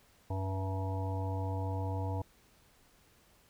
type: harmonic tone with a mistuned harmonic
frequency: 95.1 Hz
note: F#2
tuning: 48 cents sharp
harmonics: 1 / 3 / 5 / 7 / 9 / 10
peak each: -33 / -43 / -44 / -45 / -45 / -46 dBFS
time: 0.3-2.22 s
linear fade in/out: 5 ms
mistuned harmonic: 5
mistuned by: +31 cents
effects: pink hiss -65 dBFS RMS until 3.49 s